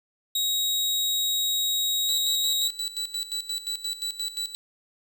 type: tone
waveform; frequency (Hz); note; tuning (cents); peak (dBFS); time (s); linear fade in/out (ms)
sawtooth; 3800; A#7; +33; -20; 0.35-2.68; 5
type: tone with tremolo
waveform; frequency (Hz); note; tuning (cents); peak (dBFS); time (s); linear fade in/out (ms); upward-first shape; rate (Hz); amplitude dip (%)
35% pulse; 3951; B7; 0; -25; 2.09-4.55; 0; square; 5.7; 75
effects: none